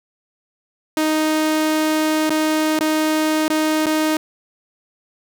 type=tone with dropouts; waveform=sawtooth; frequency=311.1 Hz; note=D#4; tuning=in tune; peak=-12 dBFS; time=0.97-4.17 s; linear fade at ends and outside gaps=2 ms; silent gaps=2.296-2.304 / 2.791-2.808 / 3.481-3.501 / 3.859-3.865 s; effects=none